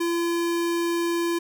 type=tone; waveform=square; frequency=340.5 Hz; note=F4; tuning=44 cents flat; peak=-23 dBFS; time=0-1.39 s; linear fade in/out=10 ms; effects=none